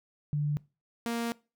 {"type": "tone pair in turn", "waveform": ["sine", "sawtooth"], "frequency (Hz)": [147.4, 233.4], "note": ["D3", "A#3"], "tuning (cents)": [7, 2], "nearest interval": "minor sixth", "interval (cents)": 795, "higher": "second", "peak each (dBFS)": -26, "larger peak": "neither", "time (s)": [[0.33, 0.57], [1.06, 1.32]], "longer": "second", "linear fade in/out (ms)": 0, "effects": ["noise-tail reverb RT60 0.3 s tail -22 dB re dry"]}